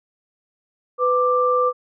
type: tone pair together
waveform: sine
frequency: 499.6 / 1180 Hz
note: B4 / D6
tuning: +20 / +8 cents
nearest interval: octave + minor third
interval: 1488 cents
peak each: -18 dBFS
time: 0.98-1.73 s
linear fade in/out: 50 ms
effects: none